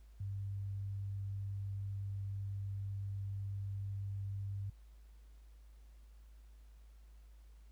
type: tone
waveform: sine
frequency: 99 Hz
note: G2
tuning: 18 cents sharp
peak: -38 dBFS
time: 0.2-4.7 s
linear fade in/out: 5 ms
effects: added 53 Hz sine -55 dBFS peak until 7.71 s + pink hiss -74 dBFS RMS until 7.71 s